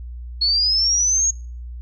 sine linear sweep, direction up, 4317 to 6645 Hz, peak -15 dBFS, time 0.41-1.31 s, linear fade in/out 10 ms, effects noise-tail reverb RT60 0.4 s tail -25 dB re dry + added 60 Hz sine -30 dBFS peak until 1.81 s

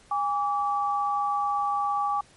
sine tone pair together, 815.3 / 1153 Hz, G#5 / D6, -32 / -32 cents, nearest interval tritone, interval 600 cents, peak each -26 dBFS, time 0.11-2.21 s, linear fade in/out 5 ms, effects pink hiss -56 dBFS RMS until 2.36 s + MP3 48 kbps

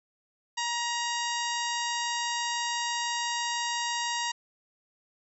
harmonic tone, 946 Hz, A#5, 25 cents sharp, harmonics 1 / 2 / 3 / 4 / 5 / 6 / 7 / 8, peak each -32 / -35 / -37 / -38 / -39 / -40 / -40 / -41 dBFS, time 0.57-4.32 s, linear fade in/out 10 ms, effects none

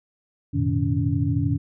sine tone cluster, 89.4 / 109.6 / 122.6 / 152.5 / 283.6 Hz, F2 / A2 / B2 / D#3 / C#4, +41 / -6 / -12 / -34 / +40 cents, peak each -26 dBFS, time 0.53-1.58 s, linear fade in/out 20 ms, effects none

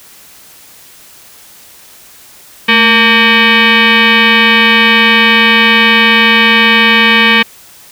sine tone with frequency modulation, 220.3 Hz, A3, 2 cents sharp, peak -4 dBFS, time 2.68-7.43 s, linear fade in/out 10 ms, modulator 687 Hz, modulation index 4.4, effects white hiss -38 dBFS RMS until 7.91 s

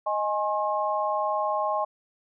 sine chord, Ab major, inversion second, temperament equal with one note detuned, 622.3 / 830.6 / 1072.8 Hz, Eb5 / Ab5 / C6, 0 / 0 / +43 cents, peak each -28 dBFS, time 0.06-1.85 s, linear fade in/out 10 ms, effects none

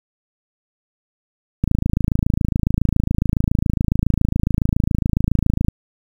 click train, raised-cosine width 5 ms, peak -4 dBFS, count 111, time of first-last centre 1.64-5.684 s, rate 27.2 Hz, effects 7-bit

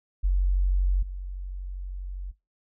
sine tone with level steps, 46.25 Hz, F#1, in tune, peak -19 / -31 dBFS, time 0.23-2.32 s, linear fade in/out 20 ms, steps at 1.02 s, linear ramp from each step 10 ms, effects noise-tail reverb RT60 0.2 s tail -19 dB re dry

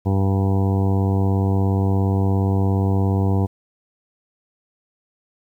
harmonic tone, 97.1 Hz, G2, 16 cents flat, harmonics 1 / 2 / 3 / 4 / 5 / 7 / 8 / 9 / 10, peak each -17 / -23 / -27 / -29 / -31 / -34 / -35 / -36 / -37 dBFS, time 0.05-3.47 s, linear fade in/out 20 ms, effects 9-bit

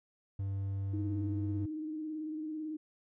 triangle tone, 98 Hz, G2, in tune, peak -31 dBFS, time 0.39-1.66 s, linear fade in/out 5 ms
sine tone with vibrato, 310 Hz, D#4, 6 cents flat, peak -36 dBFS, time 0.93-2.77 s, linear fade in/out 10 ms, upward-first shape square, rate 18 Hz, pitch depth 27 cents each way
effects none

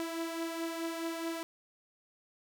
sawtooth beating tone pair, 329.6 / 334.3 Hz, E4 / E4, 0 / +24 cents, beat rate 4.7 Hz, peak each -32 / -38 dBFS, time 0-1.43 s, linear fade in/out 0 ms, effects none

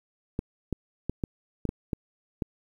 clicks, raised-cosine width 3 ms, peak -15 dBFS, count 8, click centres 0.391 / 0.727 / 1.096 / 1.238 / 1.653 / 1.691 / 1.932 / 2.422 s, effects 9-bit

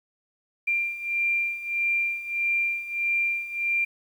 sine beating tone pair, 2378 / 2379.6 Hz, D7 / D7, +21 / +22 cents, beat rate 1.6 Hz, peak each -29 / -25 dBFS, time 0.67-3.85 s, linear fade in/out 10 ms, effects 9-bit

